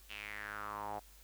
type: tone with band-pass filter sweep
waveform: sawtooth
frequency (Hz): 103.83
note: G#2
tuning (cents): 0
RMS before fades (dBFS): -44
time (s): 0.09-1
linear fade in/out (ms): 20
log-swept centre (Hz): 2900 to 740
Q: 5.1
effects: added 50 Hz sine -59 dBFS peak until 1.23 s + white hiss -62 dBFS RMS until 1.23 s